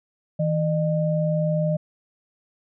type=tone pair together; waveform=sine; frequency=160.77 / 607 Hz; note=E3 / D#5; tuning=-43 / -43 cents; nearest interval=octave + major seventh; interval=2300 cents; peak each=-21 / -24 dBFS; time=0.39-1.77 s; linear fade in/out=10 ms; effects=none